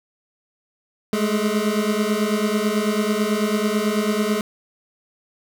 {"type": "beating tone pair", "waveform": "25% pulse", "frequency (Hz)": [206.9, 216], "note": ["G#3", "A3"], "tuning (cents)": [-6, -32], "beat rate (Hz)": 9.1, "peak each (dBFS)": [-18, -18], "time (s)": [1.13, 4.41], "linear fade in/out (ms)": 2, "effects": []}